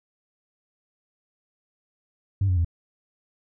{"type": "tone with pitch steps", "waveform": "sine", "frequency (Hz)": [98, 90.91, 84.33], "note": ["G2", "F#2", "E2"], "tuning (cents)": [0, -30, 40], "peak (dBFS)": -17, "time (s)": [2.41, 2.647], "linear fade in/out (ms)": 5, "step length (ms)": 79, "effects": ["tanh soft clip ceiling -16 dBFS"]}